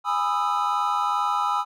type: chord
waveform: triangle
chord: E major seventh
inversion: first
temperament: just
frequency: 824.1 / 988.9 / 1236.1 / 1318.5 Hz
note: G#5 / B5 / D#6 / E6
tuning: -14 / +2 / -12 / 0 cents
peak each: -25 dBFS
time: 0.04-1.65 s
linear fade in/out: 50 ms
effects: none